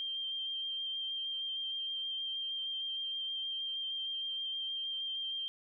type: tone with vibrato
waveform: sine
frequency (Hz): 3170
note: G7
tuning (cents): +19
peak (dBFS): -35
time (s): 0-5.48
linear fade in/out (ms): 0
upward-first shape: sine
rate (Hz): 6.4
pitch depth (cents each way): 13
effects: none